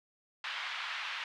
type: band-pass noise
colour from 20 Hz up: white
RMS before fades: -39 dBFS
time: 0.44-1.24 s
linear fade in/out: 2 ms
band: 950 to 3300 Hz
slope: 24 dB/octave
effects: none